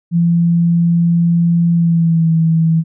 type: tone with pitch glide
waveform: sine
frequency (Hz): 170 to 162.7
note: F3 to E3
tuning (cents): -46 to -22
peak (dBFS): -9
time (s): 0.11-2.84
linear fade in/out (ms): 50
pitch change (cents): -76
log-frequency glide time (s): 1.73-2.31
effects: none